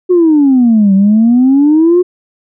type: exponential two-way sweep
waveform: sine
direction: down then up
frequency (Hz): 370 to 190.7 to 366.5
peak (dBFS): -3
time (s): 0.09-2.03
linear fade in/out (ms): 20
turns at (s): 0.94
effects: tanh soft clip ceiling -1 dBFS